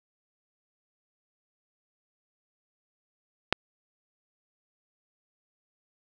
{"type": "click", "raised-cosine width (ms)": 0.3, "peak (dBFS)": -4, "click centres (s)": 3.526, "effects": []}